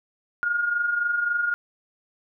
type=tone pair together; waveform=sine; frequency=1403.3 / 1427 Hz; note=F6 / F6; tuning=+8 / +37 cents; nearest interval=unison; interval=29 cents; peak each=-30 / -22 dBFS; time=0.43-1.54 s; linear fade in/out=0 ms; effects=none